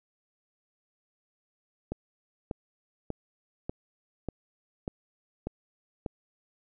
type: click train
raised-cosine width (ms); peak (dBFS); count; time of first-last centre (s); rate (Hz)
2; -19; 8; 1.92-6.062; 1.69
effects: none